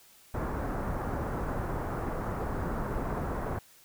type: low-pass noise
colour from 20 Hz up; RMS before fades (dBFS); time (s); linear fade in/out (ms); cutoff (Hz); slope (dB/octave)
pink; -33; 0.34-3.59; 5; 1400; 24
effects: white hiss -58 dBFS RMS until 3.84 s